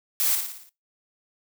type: noise with echo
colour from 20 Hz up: blue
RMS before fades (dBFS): -23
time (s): 0.2-0.35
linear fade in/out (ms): 0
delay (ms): 57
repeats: 6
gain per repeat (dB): -5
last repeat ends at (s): 0.692
effects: noise-tail reverb RT60 0.2 s tail -19 dB re dry